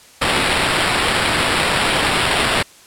white noise with sample-and-hold, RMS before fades -17 dBFS, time 0.21-2.63 s, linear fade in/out 10 ms, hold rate 6300 Hz, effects white hiss -45 dBFS RMS until 2.86 s + low-pass 10000 Hz 12 dB/octave

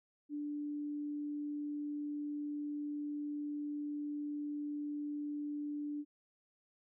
sine tone, 293.7 Hz, D4, in tune, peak -37 dBFS, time 0.29-6.05 s, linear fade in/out 50 ms, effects none

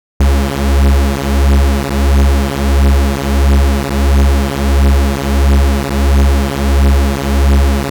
45% pulse beating tone pair, 68.5 / 70 Hz, C#2 / C#2, -20 / +18 cents, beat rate 1.5 Hz, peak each -11 dBFS, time 0.2-7.9 s, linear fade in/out 5 ms, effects none

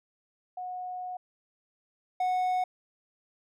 sine / triangle tone pair in turn, 730 / 735.1 Hz, F#5 / F#5, -24 / -11 cents, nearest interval unison, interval 13 cents, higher second, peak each -34 / -23 dBFS, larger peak second, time 0.57-1.17 / 2.2-2.64 s, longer first, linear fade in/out 5 ms, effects none

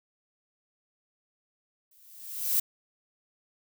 violet noise with exponential growth, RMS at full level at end -23 dBFS, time 1.91-2.6 s, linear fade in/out 5 ms, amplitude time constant 150 ms, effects none

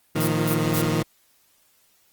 20% pulse chord, Bb suspended fourth, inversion none, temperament equal with one note detuned, 114.01 / 155.56 / 174.61 Hz, Bb2 / Eb3 / F3, -38 / 0 / 0 cents, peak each -22 / -18 / -22 dBFS, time 0.15-1.03 s, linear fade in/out 10 ms
blue noise bursts, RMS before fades -28 dBFS, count 3, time 0.2-0.817 s, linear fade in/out 10 ms, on 79 ms, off 190 ms
effects white hiss -62 dBFS RMS until 2.12 s + Opus 24 kbps

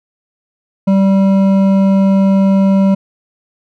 triangle tone with hard clipping, 194.3 Hz, G3, 15 cents flat, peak -9 dBFS, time 0.87-2.95 s, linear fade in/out 10 ms, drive 13 dB, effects none

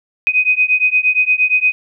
sine beating tone pair, 2500 / 2508.6 Hz, D#7 / D#7, +8 / +14 cents, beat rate 8.6 Hz, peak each -14 dBFS, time 0.27-1.72 s, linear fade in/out 0 ms, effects none

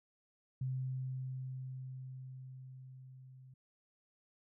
sine tone with level ramp, 130 Hz, C3, 11 cents flat, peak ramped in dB -34 to -54 dBFS, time 0.61-3.54 s, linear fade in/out 5 ms, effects none

